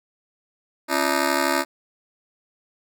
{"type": "ring-modulated tone", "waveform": "10% pulse", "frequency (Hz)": 307.2, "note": "D#4", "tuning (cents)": -22, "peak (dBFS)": -8, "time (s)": [0.88, 1.65], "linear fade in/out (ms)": 50, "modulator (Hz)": 36.1, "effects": []}